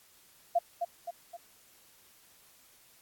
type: tone with echo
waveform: sine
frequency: 690 Hz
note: F5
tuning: 21 cents flat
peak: -22 dBFS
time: 0.55-0.59 s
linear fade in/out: 10 ms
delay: 260 ms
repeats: 3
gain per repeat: -6 dB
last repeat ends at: 1.37 s
effects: white hiss -61 dBFS RMS until 3.01 s + AAC 64 kbps